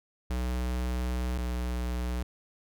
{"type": "tone pair in turn", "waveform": "square", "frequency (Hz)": [61.9, 61.08], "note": ["B1", "B1"], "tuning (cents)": [5, -18], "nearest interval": "unison", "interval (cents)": 23, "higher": "first", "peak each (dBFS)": [-29, -30], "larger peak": "first", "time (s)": [[0.3, 1.38], [1.38, 2.23]], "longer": "first", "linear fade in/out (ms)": 5, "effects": []}